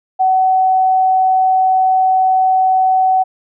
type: tone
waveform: sine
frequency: 753 Hz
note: F#5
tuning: 30 cents sharp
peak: -9 dBFS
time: 0.19-3.24 s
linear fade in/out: 20 ms
effects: none